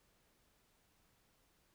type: silence
effects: pink hiss -74 dBFS RMS until 1.74 s